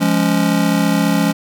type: chord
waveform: square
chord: Db major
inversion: first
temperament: just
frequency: 173.24 / 207.9 / 277.2 Hz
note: F3 / Ab3 / Db4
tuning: -14 / +2 / 0 cents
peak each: -18 dBFS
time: 0-1.33 s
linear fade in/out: 20 ms
effects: none